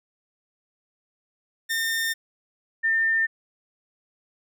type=tone pair in turn; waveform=sawtooth / sine; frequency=1815 / 1803.5 Hz; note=A#6 / A6; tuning=-47 / +42 cents; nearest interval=unison; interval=11 cents; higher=first; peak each=-20 / -19 dBFS; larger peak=second; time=1.69-2.14 / 2.83-3.27 s; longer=first; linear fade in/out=20 ms; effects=none